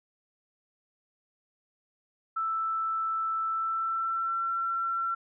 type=tone with pitch glide; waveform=sine; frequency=1322 to 1353.7 Hz; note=E6 to E6; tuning=+5 to +46 cents; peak=-27 dBFS; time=2.36-5.15 s; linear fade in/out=10 ms; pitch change=+41 cents; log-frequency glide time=3.46-4.49 s; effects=none